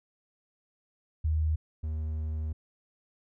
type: tone pair in turn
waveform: sine / triangle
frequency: 78.2 / 77.88 Hz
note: D#2 / D#2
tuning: +9 / +2 cents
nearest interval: unison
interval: 7 cents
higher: first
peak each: -24 / -28 dBFS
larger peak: first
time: 1.24-1.56 / 1.83-2.53 s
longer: second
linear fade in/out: 10 ms
effects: none